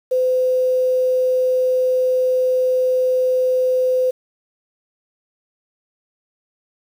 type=tone with quantisation; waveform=sine; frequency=510 Hz; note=C5; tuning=44 cents flat; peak=-14 dBFS; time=0.11-4.11 s; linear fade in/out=10 ms; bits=7; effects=none